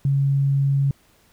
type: tone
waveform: sine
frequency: 138.59 Hz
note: C#3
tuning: in tune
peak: -16 dBFS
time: 0.05-0.91 s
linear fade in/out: 2 ms
effects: pink hiss -58 dBFS RMS until 1.32 s